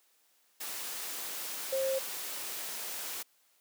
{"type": "tone in noise", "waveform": "sine", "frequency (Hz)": 533, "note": "C5", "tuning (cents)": 32, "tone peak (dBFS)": -28, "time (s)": [1.72, 1.99], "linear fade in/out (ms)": 10, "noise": "white", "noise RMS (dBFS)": -39, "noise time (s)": [0.6, 3.23], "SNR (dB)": 8, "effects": ["white hiss -69 dBFS RMS until 3.6 s", "high-pass 300 Hz 12 dB/octave"]}